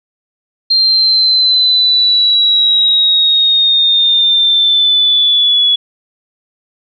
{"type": "exponential sweep", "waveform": "sine", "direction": "down", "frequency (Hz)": [4186, 3383], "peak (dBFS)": -7, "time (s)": [0.7, 5.76], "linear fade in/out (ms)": 10, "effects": []}